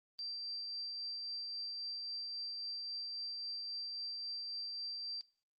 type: tone with tremolo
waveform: sine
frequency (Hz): 4699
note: D8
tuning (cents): 0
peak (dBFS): -39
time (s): 0.19-5.21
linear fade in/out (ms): 0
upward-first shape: triangle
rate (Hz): 3.7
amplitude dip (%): 25
effects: noise-tail reverb RT60 0.4 s tail -22 dB re dry + Opus 32 kbps